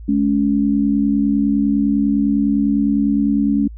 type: tone pair together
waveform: sine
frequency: 212 / 281.9 Hz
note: G#3 / C#4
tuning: +36 / +29 cents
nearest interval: perfect fourth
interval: 493 cents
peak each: -16 dBFS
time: 0.08-3.68 s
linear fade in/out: 10 ms
effects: added 55 Hz sine -31 dBFS peak until 3.77 s